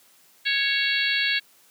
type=harmonic tone with a mistuned harmonic; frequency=554.4 Hz; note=C#5; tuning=in tune; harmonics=3 / 4 / 5 / 6 / 7 / 8; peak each=-26 / -27 / -28 / -29 / -29 / -30 dBFS; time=0.45-1.4 s; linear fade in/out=20 ms; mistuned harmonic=5; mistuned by=-23 cents; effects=white hiss -57 dBFS RMS until 1.7 s + high-pass 150 Hz 12 dB/octave